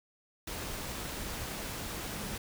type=tone in noise; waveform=sine; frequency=206.5 Hz; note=G#3; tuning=10 cents flat; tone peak=-47 dBFS; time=2.07-2.35 s; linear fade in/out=5 ms; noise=pink; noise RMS=-39 dBFS; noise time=0.47-2.38 s; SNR=-11 dB; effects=none